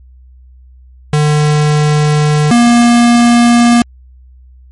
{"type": "tone pair in turn", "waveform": "square", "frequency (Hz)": [150, 237.6], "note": ["D3", "A#3"], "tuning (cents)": [37, 33], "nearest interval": "minor sixth", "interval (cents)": 796, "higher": "second", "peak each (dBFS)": [-8, -5], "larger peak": "second", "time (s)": [[1.13, 2.51], [2.51, 3.82]], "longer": "first", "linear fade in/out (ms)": 2, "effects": ["added 63 Hz sine -36 dBFS peak until 4.71 s", "MP3 48 kbps"]}